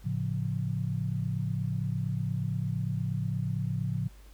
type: chord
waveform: sine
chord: A augmented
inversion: none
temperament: equal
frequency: 110 / 138.59 / 174.61 Hz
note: A2 / C#3 / E#3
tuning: 0 / 0 / 0 cents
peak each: -32 / -32 / -34 dBFS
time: 0.04-4.09 s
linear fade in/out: 20 ms
effects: added 50 Hz sine -49 dBFS peak until 4.33 s + pink hiss -60 dBFS RMS until 4.33 s